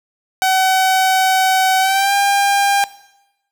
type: tone with pitch glide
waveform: sawtooth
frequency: 756 to 800.5 Hz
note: F#5 to G5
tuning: +37 to +36 cents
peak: -9 dBFS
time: 0.42-2.84 s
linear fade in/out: 0 ms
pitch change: +99 cents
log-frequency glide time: 1.79-2.14 s
effects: noise-tail reverb RT60 0.9 s tail -17 dB re dry